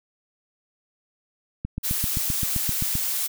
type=click train; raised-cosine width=5 ms; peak=-15 dBFS; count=11; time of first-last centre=1.65-2.954 s; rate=7.67 Hz
type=noise; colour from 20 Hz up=blue; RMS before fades=-26 dBFS; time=1.83-3.28 s; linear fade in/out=20 ms
effects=none